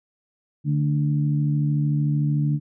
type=harmonic tone; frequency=73.42 Hz; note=D2; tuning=in tune; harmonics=2 / 3 / 4; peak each=-19 / -30 / -30 dBFS; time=0.64-2.6 s; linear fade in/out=50 ms; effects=none